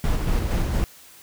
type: noise with tremolo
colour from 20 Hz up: brown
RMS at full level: -21 dBFS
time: 0.04-0.84 s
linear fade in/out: 0 ms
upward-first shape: square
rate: 4.3 Hz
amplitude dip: 30%
effects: white hiss -48 dBFS RMS until 1.22 s